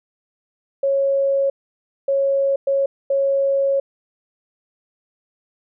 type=tone bursts at uneven times; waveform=sine; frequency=550 Hz; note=C#5; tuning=14 cents flat; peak=-15 dBFS; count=4; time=0.83-1.5 / 2.08-2.56 / 2.67-2.86 / 3.1-3.8 s; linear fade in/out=5 ms; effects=none